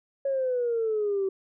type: exponential sweep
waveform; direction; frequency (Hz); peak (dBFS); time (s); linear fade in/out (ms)
sine; down; 554.4 to 380.6; -23; 0.25-1.29; 5
effects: tanh soft clip ceiling -19 dBFS